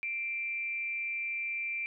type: tone with frequency modulation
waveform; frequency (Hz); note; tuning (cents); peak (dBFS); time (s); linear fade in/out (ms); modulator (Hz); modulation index
sine; 2356; D7; +5; -32; 0.03-1.86; 0; 246; 0.28
effects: none